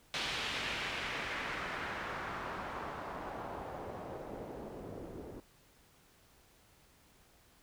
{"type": "noise with low-pass filter sweep", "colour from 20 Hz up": "white", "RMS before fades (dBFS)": -41, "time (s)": [0.14, 5.4], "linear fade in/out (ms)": 0, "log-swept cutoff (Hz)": [3500, 370], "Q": 1.4, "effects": ["pink hiss -65 dBFS RMS until 7.62 s"]}